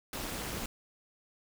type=noise with amplitude modulation; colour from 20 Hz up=pink; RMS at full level=-34 dBFS; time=0.13-0.66 s; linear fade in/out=2 ms; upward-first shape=sine; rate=257 Hz; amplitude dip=95%; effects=none